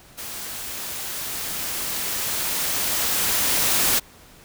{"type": "noise with level ramp", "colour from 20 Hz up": "white", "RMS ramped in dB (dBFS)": [-34, -19], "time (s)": [0.17, 4], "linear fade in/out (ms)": 20, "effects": ["pink hiss -49 dBFS RMS until 4.44 s"]}